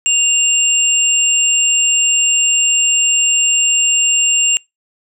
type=tone pair together; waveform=sine; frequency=2794 / 7459 Hz; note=F7 / A#8; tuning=0 / 0 cents; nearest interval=octave + perfect fourth; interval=1700 cents; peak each=-13 dBFS; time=0.06-4.57 s; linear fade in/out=0 ms; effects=noise-tail reverb RT60 0.2 s tail -26 dB re dry

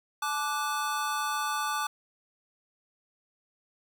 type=chord; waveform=square; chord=D major; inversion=second; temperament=equal with one note detuned; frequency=862.4 / 1174.7 / 1480 Hz; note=A5 / D6 / F#6; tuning=-35 / 0 / 0 cents; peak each=-34 / -32 / -36 dBFS; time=0.22-1.87 s; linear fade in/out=5 ms; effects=none

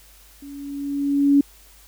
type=tone with level ramp; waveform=sine; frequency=282.3 Hz; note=C#4; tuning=32 cents sharp; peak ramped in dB=-36 to -10 dBFS; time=0.42-1.41 s; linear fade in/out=5 ms; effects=added 50 Hz sine -51 dBFS peak until 1.87 s + white hiss -51 dBFS RMS until 1.87 s

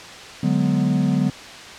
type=chord; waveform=triangle; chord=G# half-diminished seventh; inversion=second; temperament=equal; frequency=146.83 / 185 / 207.7 / 246.9 Hz; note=D3 / F#3 / G#3 / B3; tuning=0 / 0 / 0 / 0 cents; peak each=-20 / -19 / -22 / -20 dBFS; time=0.43-1.3 s; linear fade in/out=5 ms; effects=white hiss -37 dBFS RMS until 1.78 s + low-pass 5000 Hz 12 dB/octave

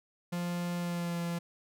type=tone with pitch glide; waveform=45% pulse; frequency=174.61 to 171.12 Hz; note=F3 to F3; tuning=0 to -35 cents; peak=-32 dBFS; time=0.32-1.39 s; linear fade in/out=10 ms; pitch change=-35 cents; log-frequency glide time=0.77-1.19 s; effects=none

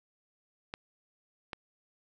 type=clicks; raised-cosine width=0.3 ms; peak=-21 dBFS; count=2; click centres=0.739 / 1.532 s; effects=none

